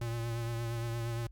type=tone with vibrato; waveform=square; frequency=116.54 Hz; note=A#2; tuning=in tune; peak=-34 dBFS; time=0.01-1.27 s; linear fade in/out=5 ms; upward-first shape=triangle; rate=8.6 Hz; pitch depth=35 cents each way; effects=added 50 Hz sine -49 dBFS peak until 1.31 s + Opus 48 kbps